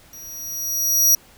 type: tone with level ramp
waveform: sawtooth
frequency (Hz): 5760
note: F#8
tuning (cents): -47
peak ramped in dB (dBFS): -35 to -8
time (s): 0.13-1.15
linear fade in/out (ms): 2
effects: pink hiss -50 dBFS RMS until 1.37 s